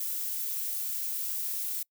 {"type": "noise", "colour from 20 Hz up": "violet", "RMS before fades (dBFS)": -33, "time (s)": [0, 1.83], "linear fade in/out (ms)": 5, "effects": ["noise-tail reverb RT60 0.1 s tail -26 dB re dry"]}